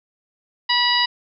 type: harmonic tone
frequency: 973 Hz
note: B5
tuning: 26 cents flat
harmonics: 1 / 2 / 3 / 4 / 5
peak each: -22 / -22 / -22 / -22 / -22 dBFS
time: 0.69-1.06 s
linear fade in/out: 10 ms
effects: none